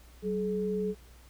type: tone pair together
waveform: sine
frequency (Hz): 190 / 425.8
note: F#3 / G#4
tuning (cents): +46 / +43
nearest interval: octave + major second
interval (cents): 1397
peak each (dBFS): -32 / -30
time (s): 0.22-0.95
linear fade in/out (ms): 50
effects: added 60 Hz sine -52 dBFS peak until 1.29 s + pink hiss -59 dBFS RMS until 1.29 s